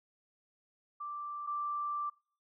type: tone pair in turn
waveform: sine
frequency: 1174.7 / 1174.7 Hz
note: D6 / D6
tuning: 0 / 0 cents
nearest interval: unison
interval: 0 cents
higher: neither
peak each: -38 / -33 dBFS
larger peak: second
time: 1-1.47 / 1.47-2.1 s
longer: second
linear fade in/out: 10 ms
effects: noise-tail reverb RT60 0.5 s tail -26 dB re dry